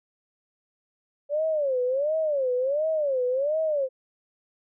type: tone with vibrato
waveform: sine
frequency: 563 Hz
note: C#5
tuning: 27 cents sharp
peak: -22 dBFS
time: 1.29-3.89 s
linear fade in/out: 50 ms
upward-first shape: sine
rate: 1.4 Hz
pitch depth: 220 cents each way
effects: none